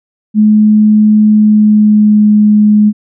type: tone with pitch glide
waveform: sine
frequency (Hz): 213 to 210.4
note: G#3 to G#3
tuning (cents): +44 to +23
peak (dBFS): -3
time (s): 0.34-2.93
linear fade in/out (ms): 50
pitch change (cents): -21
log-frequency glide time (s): 1.29-2.31
effects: none